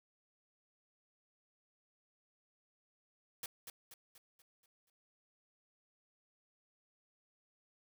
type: noise with echo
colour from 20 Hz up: white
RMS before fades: -43 dBFS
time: 3.43-3.46 s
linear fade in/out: 2 ms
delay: 240 ms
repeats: 6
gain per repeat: -6 dB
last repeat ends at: 4.9 s
effects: none